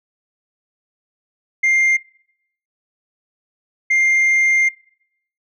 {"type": "tone bursts at uneven times", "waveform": "sine", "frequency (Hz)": 2107, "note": "C7", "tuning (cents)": 12, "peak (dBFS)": -10, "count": 2, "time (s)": [[1.63, 1.97], [3.9, 4.69]], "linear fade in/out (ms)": 10, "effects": ["noise-tail reverb RT60 0.7 s tail -22 dB re dry", "tanh soft clip ceiling -11 dBFS"]}